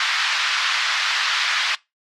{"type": "band-pass noise", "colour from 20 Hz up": "pink", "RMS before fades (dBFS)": -21, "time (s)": [0, 1.75], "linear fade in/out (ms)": 2, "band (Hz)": [1200, 4800], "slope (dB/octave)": 24, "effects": ["noise-tail reverb RT60 0.2 s tail -21 dB re dry", "MP3 64 kbps"]}